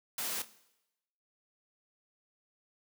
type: noise with echo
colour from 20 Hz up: white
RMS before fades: -36 dBFS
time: 0.18-0.42 s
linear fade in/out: 2 ms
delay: 27 ms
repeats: 2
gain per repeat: -15 dB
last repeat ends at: 0.474 s
effects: noise-tail reverb RT60 0.9 s tail -18 dB re dry + high-pass 200 Hz 12 dB/octave